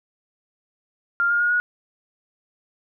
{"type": "tone with pitch steps", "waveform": "sine", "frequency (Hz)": [1396.9, 1415.6, 1434.5, 1453.7], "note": ["F6", "F6", "F6", "F#6"], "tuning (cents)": [0, 23, 46, -31], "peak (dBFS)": -17, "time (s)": [1.2, 1.6], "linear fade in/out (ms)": 0, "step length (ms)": 100, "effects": []}